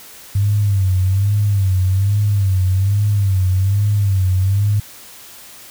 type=tone with vibrato; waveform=sine; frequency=98 Hz; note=G2; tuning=in tune; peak=-12 dBFS; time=0.35-4.8 s; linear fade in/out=5 ms; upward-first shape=sine; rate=1.2 Hz; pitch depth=100 cents each way; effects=white hiss -39 dBFS RMS until 5.7 s